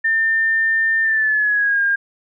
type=tone with pitch glide; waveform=sine; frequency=1800 to 1612.9 Hz; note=A6 to G6; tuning=+39 to +49 cents; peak=-14 dBFS; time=0.04-1.96 s; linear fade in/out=10 ms; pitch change=-190 cents; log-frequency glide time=1.02-1.83 s; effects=none